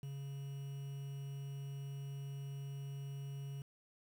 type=tone with quantisation; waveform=triangle; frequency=138.8 Hz; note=C#3; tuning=3 cents sharp; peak=-40 dBFS; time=0.03-3.62 s; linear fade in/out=2 ms; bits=10; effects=none